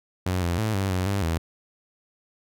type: tone with pitch steps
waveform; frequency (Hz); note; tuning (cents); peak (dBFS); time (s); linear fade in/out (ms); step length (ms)
sawtooth; 91.7 / 86.3 / 109.2 / 97.3 / 91.9 / 99.7 / 82.2; F#2 / F2 / A2 / G2 / F#2 / G2 / E2; -15 / -20 / -13 / -12 / -11 / +30 / -4; -19; 0.26-1.38; 5; 160
effects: none